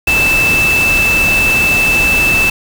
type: tone in noise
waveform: sine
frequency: 2637 Hz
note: E7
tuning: in tune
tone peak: -9 dBFS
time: 0.07-2.5 s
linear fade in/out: 5 ms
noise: pink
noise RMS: -18 dBFS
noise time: 0.07-2.5 s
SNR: +6 dB
effects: none